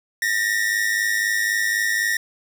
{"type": "tone pair together", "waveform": "45% pulse", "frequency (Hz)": [1803.1, 1907], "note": ["A6", "A#6"], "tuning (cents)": [42, 39], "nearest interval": "minor second", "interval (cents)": 97, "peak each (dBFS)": -22, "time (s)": [0.22, 2.17], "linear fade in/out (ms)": 2, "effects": []}